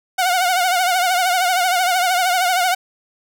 sawtooth tone with vibrato, 728 Hz, F#5, 28 cents flat, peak -11 dBFS, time 0.18-2.75 s, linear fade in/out 10 ms, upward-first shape triangle, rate 13 Hz, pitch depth 90 cents each way, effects none

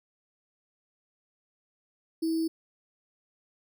sine tone with sample-and-hold, 324.5 Hz, E4, 27 cents flat, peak -25 dBFS, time 2.22-2.48 s, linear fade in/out 10 ms, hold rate 4900 Hz, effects none

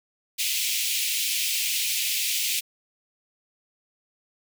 pink high-pass noise, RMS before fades -26 dBFS, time 0.38-2.61 s, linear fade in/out 20 ms, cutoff 2300 Hz, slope 48 dB/octave, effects none

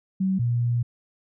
sine tone pair in turn, 190 / 119.69 Hz, F#3 / A#2, +46 / +46 cents, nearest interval minor sixth, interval 800 cents, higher first, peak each -20 / -20 dBFS, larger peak neither, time 0.2-0.39 / 0.39-0.83 s, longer second, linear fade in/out 10 ms, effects none

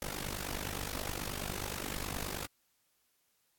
pink noise with amplitude modulation, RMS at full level -35 dBFS, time 0.02-2.46 s, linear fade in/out 0 ms, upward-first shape sine, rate 49.5 Hz, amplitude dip 95%, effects white hiss -75 dBFS RMS until 3.58 s + AAC 64 kbps

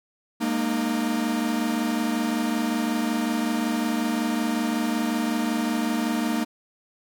45% pulse chord, Ab suspended second, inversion none, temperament equal with one note detuned, 207.7 / 233.1 / 305.6 Hz, Ab3 / Bb3 / Eb4, 0 / 0 / -31 cents, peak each -31 / -25 / -28 dBFS, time 0.4-6.45 s, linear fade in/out 20 ms, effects none

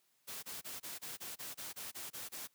white noise bursts, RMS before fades -45 dBFS, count 12, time 0.27-2.476 s, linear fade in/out 20 ms, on 160 ms, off 26 ms, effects white hiss -75 dBFS RMS until 2.54 s + high-pass 80 Hz 12 dB/octave

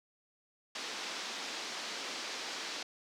white band-pass noise, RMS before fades -41 dBFS, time 0.75-2.83 s, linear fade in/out 5 ms, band 230 to 5600 Hz, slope 24 dB/octave, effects none

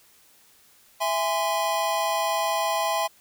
square chord, E augmented, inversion none, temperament just, 659.3 / 824.1 / 1030.1 Hz, E5 / G#5 / B#5, 0 / -14 / -27 cents, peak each -28 dBFS, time 1-3.08 s, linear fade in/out 20 ms, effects white hiss -57 dBFS RMS until 3.2 s

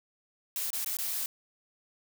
blue noise with dropouts, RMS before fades -33 dBFS, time 0.56-1.26 s, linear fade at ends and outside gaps 1 ms, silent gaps 0.704-0.731 / 0.846-0.861 / 0.969-0.987 s, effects none

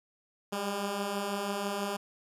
10% pulse beating tone pair, 196 / 202.1 Hz, G3 / G#3, 0 / -47 cents, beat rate 6.1 Hz, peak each -31 / -24 dBFS, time 0.52-1.97 s, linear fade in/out 10 ms, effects resampled to 32000 Hz

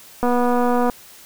click train, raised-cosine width 1 ms, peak -7 dBFS, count 164, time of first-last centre 0.23-0.898 s, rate 244 Hz, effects white hiss -44 dBFS RMS until 1.25 s

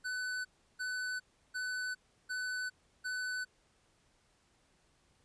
square tone bursts, 1502 Hz, F#6, 26 cents sharp, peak -36 dBFS, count 5, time 0.04-3.45 s, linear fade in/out 20 ms, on 410 ms, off 340 ms, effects pink hiss -71 dBFS RMS until 5.24 s + resampled to 22050 Hz

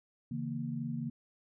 sine chord, A# diminished, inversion first, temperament equal with one note detuned, 138.59 / 162.26 / 233.1 Hz, C#3 / E3 / A#3, 0 / -27 / 0 cents, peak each -39 / -40 / -37 dBFS, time 0.31-1.1 s, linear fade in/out 5 ms, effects none

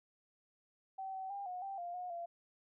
sine tone with pitch steps, 768 / 762 / 800 / 726 / 783 / 698 / 722 / 686 Hz, G5 / G5 / G5 / F#5 / G5 / F5 / F#5 / F5, -36 / -49 / +35 / -33 / -2 / -1 / -43 / -31 cents, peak -40 dBFS, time 0.98-2.26 s, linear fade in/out 10 ms, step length 160 ms, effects none

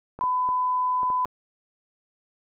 clicks, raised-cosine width 1 ms, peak -24 dBFS, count 6, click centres 0.19 / 0.238 / 0.489 / 1.032 / 1.102 / 1.256 s
sine tone, 1004 Hz, B5, 28 cents sharp, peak -21 dBFS, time 0.21-1.25 s, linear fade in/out 0 ms
effects none

